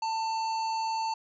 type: harmonic tone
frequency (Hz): 893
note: A5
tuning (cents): +25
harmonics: 1 / 3 / 5 / 7 / 8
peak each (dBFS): -28 / -44 / -40 / -51 / -53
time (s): 0.02-1.14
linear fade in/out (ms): 5
effects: none